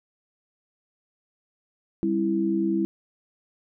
sine tone cluster, 198.1 / 269.4 / 329.6 Hz, G3 / C#4 / E4, +18 / -49 / 0 cents, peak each -26 / -32 / -23 dBFS, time 2.03-2.85 s, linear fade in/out 0 ms, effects none

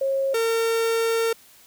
sine / 45% pulse tone pair in turn, 542 / 455.8 Hz, C#5 / A#4, -39 / -39 cents, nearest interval minor third, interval 300 cents, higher first, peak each -20 dBFS, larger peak neither, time 0.01-0.34 / 0.34-1.33 s, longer second, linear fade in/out 5 ms, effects white hiss -52 dBFS RMS until 1.66 s

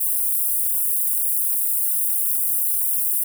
white high-pass noise, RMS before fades -21 dBFS, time 0-3.24 s, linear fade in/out 10 ms, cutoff 9200 Hz, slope 48 dB/octave, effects none

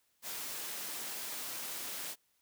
white high-pass noise, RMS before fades -41 dBFS, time 0.22-2.16 s, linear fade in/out 50 ms, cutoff 170 Hz, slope 12 dB/octave, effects white hiss -75 dBFS RMS until 2.41 s

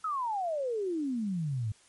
sine exponential sweep, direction down, 1321 to 102.3 Hz, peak -29 dBFS, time 0.04-1.72 s, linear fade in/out 5 ms, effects white hiss -61 dBFS RMS until 1.88 s + MP3 48 kbps

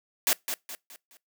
white noise with echo, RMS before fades -23 dBFS, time 0.27-0.33 s, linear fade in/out 0 ms, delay 210 ms, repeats 4, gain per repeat -8 dB, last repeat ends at 1.17 s, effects noise-tail reverb RT60 0.2 s tail -24 dB re dry + high-pass 200 Hz 12 dB/octave

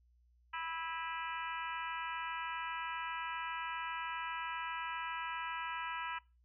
harmonic tone with a mistuned harmonic, 327.5 Hz, E4, 11 cents flat, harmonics 3 / 4 / 5 / 6 / 7 / 8 / 9, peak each -42 / -44 / -46 / -48 / -49 / -50 / -51 dBFS, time 0.53-6.19 s, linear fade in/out 10 ms, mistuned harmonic 7, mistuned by +78 cents, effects noise-tail reverb RT60 0.3 s tail -22 dB re dry + added 60 Hz sine -66 dBFS peak until 6.44 s

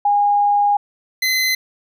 sine / 25% pulse tone pair in turn, 818 / 2043 Hz, G#5 / C7, -26 / -42 cents, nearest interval octave + major third, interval 1584 cents, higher second, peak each -12 dBFS, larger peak neither, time 0.05-0.77 / 1.22-1.55 s, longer first, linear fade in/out 5 ms, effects none

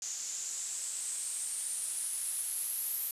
blue noise with low-pass filter sweep, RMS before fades -37 dBFS, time 0.02-3.11 s, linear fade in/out 2 ms, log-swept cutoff 6700 to 12000 Hz, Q 6.8, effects resampled to 32000 Hz

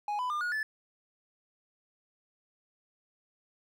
triangle tone with pitch steps, 830.6 / 999.2 / 1202.1 / 1446.2 / 1739.8 Hz, G#5 / B5 / D6 / F#6 / A6, 0 / +20 / +40 / -40 / -20 cents, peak -28 dBFS, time 0.08-0.63 s, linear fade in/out 2 ms, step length 110 ms, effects none

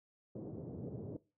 pink band-pass noise, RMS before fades -45 dBFS, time 0.35-1.17 s, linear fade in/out 5 ms, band 100 to 490 Hz, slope 24 dB/octave, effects noise-tail reverb RT60 0.3 s tail -19 dB re dry

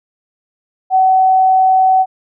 sine tone, 755 Hz, F#5, 35 cents sharp, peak -7 dBFS, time 0.9-2.06 s, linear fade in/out 50 ms, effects none

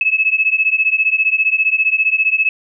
sine beating tone pair, 2584 / 2599 Hz, E7 / E7, -35 / -25 cents, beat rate 15 Hz, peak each -15 dBFS, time 0.01-2.49 s, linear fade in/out 2 ms, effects none

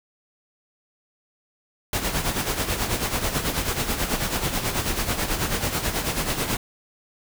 pink noise with tremolo, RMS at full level -23 dBFS, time 1.93-6.57 s, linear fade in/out 2 ms, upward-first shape sine, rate 9.2 Hz, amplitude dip 60%, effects none

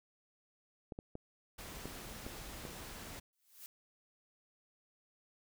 clicks, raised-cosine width 2 ms, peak -30 dBFS, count 6, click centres 0.922 / 0.989 / 1.154 / 1.856 / 2.265 / 2.652 s
pink noise, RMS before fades -48 dBFS, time 1.58-3.2 s, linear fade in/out 10 ms
blue noise with exponential growth, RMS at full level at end -48 dBFS, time 3.33-3.66 s, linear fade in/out 0 ms, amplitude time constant 71 ms
effects none

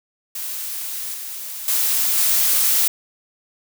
blue noise with level steps, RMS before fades -28 / -31 / -19 / -17 dBFS, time 0.35-2.88 s, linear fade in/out 5 ms, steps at 1.14 / 1.68 / 2.17 s, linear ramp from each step 2 ms, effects none

